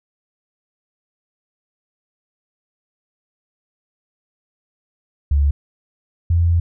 sine tone pair in turn, 71.3 / 85.04 Hz, C#2 / F2, +49 / -46 cents, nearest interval minor third, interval 305 cents, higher second, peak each -12 dBFS, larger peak neither, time 5.31-5.51 / 6.3-6.6 s, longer second, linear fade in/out 5 ms, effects none

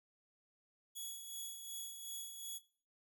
10% pulse tone with tremolo, 3371 Hz, G#7, 25 cents sharp, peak -35 dBFS, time 0.95-2.59 s, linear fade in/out 20 ms, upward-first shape sine, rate 2.7 Hz, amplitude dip 50%, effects noise-tail reverb RT60 0.4 s tail -17 dB re dry

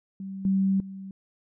sine tone with level steps, 193 Hz, G3, 27 cents flat, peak -33 / -20 / -36 dBFS, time 0.2-1.11 s, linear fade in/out 2 ms, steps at 0.45 / 0.8 s, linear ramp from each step 2 ms, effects none

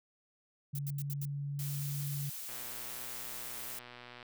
sine tone, 142.1 Hz, C#3, 43 cents sharp, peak -35 dBFS, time 0.73-2.3 s, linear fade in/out 10 ms
violet noise bursts, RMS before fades -43 dBFS, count 5, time 0.75-1.252 s, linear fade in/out 2 ms, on 38 ms, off 78 ms
blue noise, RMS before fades -43 dBFS, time 1.59-3.79 s, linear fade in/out 2 ms
click train, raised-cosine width 0.3 ms, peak -33 dBFS, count 213, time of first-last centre 2.49-4.228 s, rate 122 Hz
effects none

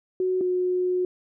sine tone pair in turn, 370 / 363.6 Hz, F#4 / F#4, 0 / -30 cents, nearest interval unison, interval 30 cents, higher first, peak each -21 dBFS, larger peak neither, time 0.2-0.41 / 0.41-1.05 s, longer second, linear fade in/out 2 ms, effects none

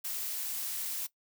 blue noise, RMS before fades -36 dBFS, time 0.04-1.07 s, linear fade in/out 10 ms, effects noise-tail reverb RT60 0.1 s tail -19 dB re dry

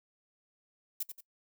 violet noise with echo, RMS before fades -34 dBFS, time 1-1.03 s, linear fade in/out 5 ms, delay 89 ms, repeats 2, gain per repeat -8 dB, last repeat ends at 1.208 s, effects noise-tail reverb RT60 0.1 s tail -20 dB re dry

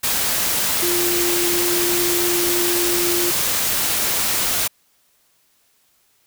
sine tone in noise, 349.3 Hz, F4, in tune, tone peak -21 dBFS, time 0.82-3.31 s, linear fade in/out 10 ms, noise white, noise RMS -20 dBFS, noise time 0.03-4.68 s, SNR -4 dB, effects white hiss -61 dBFS RMS until 6.26 s

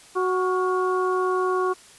harmonic tone with a mistuned harmonic, 370 Hz, F#4, in tune, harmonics 1 / 2 / 3 / 4, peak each -22 / -32 / -25 / -34 dBFS, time 0.15-1.74 s, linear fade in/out 20 ms, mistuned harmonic 4, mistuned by -64 cents, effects white hiss -49 dBFS RMS until 1.98 s + resampled to 24000 Hz

